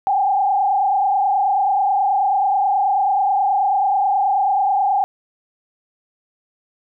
sine tone with frequency modulation, 791 Hz, G5, 15 cents sharp, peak -14 dBFS, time 0.07-5.04 s, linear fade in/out 0 ms, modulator 29.3 Hz, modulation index 1.4, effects none

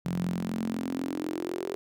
sawtooth tone with high-pass filter sweep, 44.03 Hz, F1, 15 cents sharp, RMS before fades -32 dBFS, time 0.05-1.75 s, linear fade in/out 0 ms, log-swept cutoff 160 to 400 Hz, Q 6.9, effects none

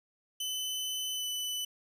sawtooth tone with pitch glide, 3025 to 2992 Hz, F#7 to F#7, +38 to +19 cents, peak -30 dBFS, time 0.4-1.65 s, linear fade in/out 5 ms, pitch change -19 cents, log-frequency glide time 1.15-1.24 s, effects none

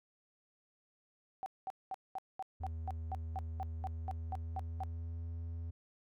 sine tone bursts, 764 Hz, G5, 45 cents flat, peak -37 dBFS, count 15, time 1.43-4.835 s, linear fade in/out 0 ms, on 31 ms, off 210 ms
triangle tone with pitch glide, 80.9 to 83.27 Hz, E2 to E2, -32 to +18 cents, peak -37 dBFS, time 2.6-5.71 s, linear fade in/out 10 ms, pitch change +50 cents, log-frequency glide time 3.78-5.23 s
effects none

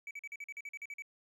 triangle tone bursts, 2288 Hz, D7, 46 cents flat, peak -39 dBFS, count 12, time 0.07-1.022 s, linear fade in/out 2 ms, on 39 ms, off 44 ms, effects none

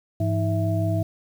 sine tone cluster, 102.9 / 168.8 / 318.8 / 660 Hz, G#2 / E3 / D#4 / E5, -16 / +41 / +42 / +2 cents, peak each -22 / -29 / -29 / -28 dBFS, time 0.2-1.03 s, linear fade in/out 5 ms, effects 8-bit

